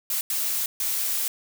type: noise bursts at uneven times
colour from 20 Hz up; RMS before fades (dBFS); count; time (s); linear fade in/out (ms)
blue; -26; 3; 0.1-0.21 / 0.3-0.66 / 0.8-1.28; 2
effects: none